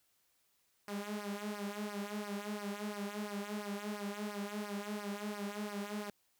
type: tone with flanger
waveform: sawtooth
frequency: 205.8 Hz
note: G#3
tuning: 16 cents flat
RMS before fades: -41 dBFS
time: 0.88-6.1 s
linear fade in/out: 0 ms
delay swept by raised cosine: 0.27 to 4.67 ms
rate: 2.9 Hz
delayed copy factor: -0.85
effects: white hiss -75 dBFS RMS until 6.39 s